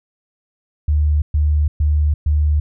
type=tone bursts; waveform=sine; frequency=74.8 Hz; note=D2; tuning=32 cents sharp; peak=-12 dBFS; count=4; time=0.88-2.6 s; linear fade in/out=5 ms; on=340 ms; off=120 ms; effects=none